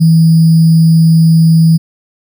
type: tone with sample-and-hold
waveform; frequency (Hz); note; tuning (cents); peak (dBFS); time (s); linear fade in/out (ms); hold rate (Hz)
sine; 162.7; E3; -22; -3; 0-1.78; 20; 4900
effects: none